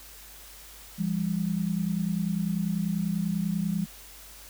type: tone pair together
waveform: sine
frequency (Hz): 171.23 / 201.4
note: F3 / G3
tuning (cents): -34 / +47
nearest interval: minor third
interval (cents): 281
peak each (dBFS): -28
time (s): 0.98-3.86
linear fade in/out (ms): 20
effects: added 50 Hz sine -52 dBFS peak until 4.49 s + white hiss -48 dBFS RMS until 4.49 s

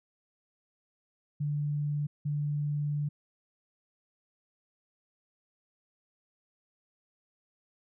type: tone bursts at uneven times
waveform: sine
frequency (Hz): 146.83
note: D3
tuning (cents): 0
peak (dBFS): -28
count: 2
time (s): 1.4-2.07 / 2.25-3.09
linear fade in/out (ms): 10
effects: none

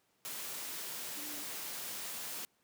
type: tone in noise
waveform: sine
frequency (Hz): 296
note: D4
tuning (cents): +14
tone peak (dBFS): -50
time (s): 1.17-1.43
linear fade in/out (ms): 0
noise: white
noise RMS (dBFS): -42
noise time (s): 0.25-2.45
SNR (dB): -11
effects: pink hiss -74 dBFS RMS until 2.63 s + high-pass 150 Hz 12 dB/octave

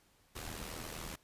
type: noise with amplitude modulation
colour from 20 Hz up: pink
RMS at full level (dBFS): -41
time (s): 0.35-1.16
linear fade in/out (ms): 10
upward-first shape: sine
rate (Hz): 80.1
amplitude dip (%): 70
effects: pink hiss -69 dBFS RMS until 1.23 s + resampled to 32000 Hz

